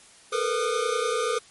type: tone cluster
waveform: square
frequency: 436.9 / 468.2 / 497.8 / 1216 Hz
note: A4 / A#4 / B4 / D#6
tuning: -12 / +8 / +14 / -40 cents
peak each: -30 dBFS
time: 0.32-1.39 s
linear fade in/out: 10 ms
effects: white hiss -52 dBFS RMS until 1.5 s + MP3 48 kbps